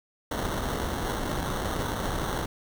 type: noise with sample-and-hold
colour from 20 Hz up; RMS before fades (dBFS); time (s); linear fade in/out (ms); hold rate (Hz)
pink; -30; 0.31-2.46; 5; 2450
effects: none